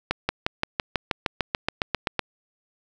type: accelerating click train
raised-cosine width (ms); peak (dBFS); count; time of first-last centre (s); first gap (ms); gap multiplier
0.3; -6; 15; 0.11-2.193; 180; 0.97
effects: none